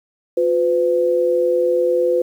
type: tone pair together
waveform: sine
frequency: 356.5 / 505 Hz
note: F4 / B4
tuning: +36 / +39 cents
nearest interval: tritone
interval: 603 cents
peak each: -19 / -15 dBFS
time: 0.37-2.22 s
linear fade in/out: 5 ms
effects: 8-bit